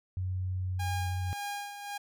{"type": "tone with pitch glide", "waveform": "sine", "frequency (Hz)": [92.5, 91.33], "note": ["F#2", "F#2"], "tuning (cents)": [0, -22], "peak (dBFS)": -30, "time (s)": [0.17, 1.33], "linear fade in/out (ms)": 0, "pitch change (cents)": -22, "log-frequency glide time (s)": [0.6, 1.1]}
{"type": "tone with tremolo", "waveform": "sawtooth", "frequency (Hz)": 813, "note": "G#5", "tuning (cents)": -37, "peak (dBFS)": -30, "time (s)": [0.79, 1.98], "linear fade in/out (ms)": 10, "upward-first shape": "sine", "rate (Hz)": 1.8, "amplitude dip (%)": 60}
{"effects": []}